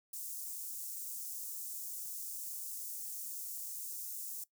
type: high-pass noise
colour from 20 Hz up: white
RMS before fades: -43 dBFS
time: 0.13-4.44 s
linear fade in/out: 5 ms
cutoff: 6600 Hz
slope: 24 dB/octave
effects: noise-tail reverb RT60 0.1 s tail -19 dB re dry